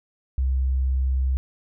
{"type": "tone", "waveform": "sine", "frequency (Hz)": 65.41, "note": "C2", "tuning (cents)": 0, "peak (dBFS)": -19, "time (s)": [0.38, 1.37], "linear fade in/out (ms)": 0, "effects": []}